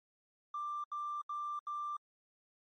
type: tone bursts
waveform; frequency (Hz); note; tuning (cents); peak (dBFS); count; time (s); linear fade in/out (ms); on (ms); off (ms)
triangle; 1182; D6; +11; -33; 4; 0.54-1.968; 5; 300; 76
effects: tanh soft clip ceiling -34 dBFS + MP3 32 kbps